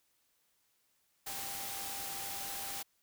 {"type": "tone in noise", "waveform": "sine", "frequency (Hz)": 790, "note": "G5", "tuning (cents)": 13, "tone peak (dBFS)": -48, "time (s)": [1.26, 2.83], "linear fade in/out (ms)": 10, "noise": "white", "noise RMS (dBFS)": -41, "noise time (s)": [1.26, 2.83], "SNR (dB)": -10, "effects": ["white hiss -75 dBFS RMS until 3.02 s"]}